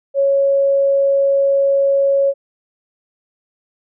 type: tone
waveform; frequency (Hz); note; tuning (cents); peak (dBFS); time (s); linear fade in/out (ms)
sine; 553; C#5; -4; -11; 0.14-2.34; 50
effects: none